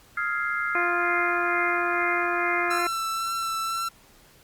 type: chord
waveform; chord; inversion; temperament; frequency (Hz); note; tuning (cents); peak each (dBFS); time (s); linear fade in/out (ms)
sine; F minor seventh; third; equal with one note detuned; 1259.7 / 1396.9 / 1661.2 / 2093; Eb6 / F6 / Ab6 / C7; +21 / 0 / 0 / 0; -32 / -27 / -33 / -31; 0.17-2.79; 5
type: harmonic tone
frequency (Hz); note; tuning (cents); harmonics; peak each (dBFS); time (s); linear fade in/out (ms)
349.2; F4; 0; 1 / 2 / 3 / 4 / 5 / 6 / 7; -30 / -30 / -32 / -33 / -35 / -34 / -34; 0.75-2.87; 2
type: tone with vibrato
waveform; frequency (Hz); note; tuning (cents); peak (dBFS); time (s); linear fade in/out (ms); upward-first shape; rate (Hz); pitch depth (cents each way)
45% pulse; 1338; E6; +25; -26; 2.7-3.89; 10; sine; 2; 14
effects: pink hiss -55 dBFS RMS until 4.43 s + Opus 48 kbps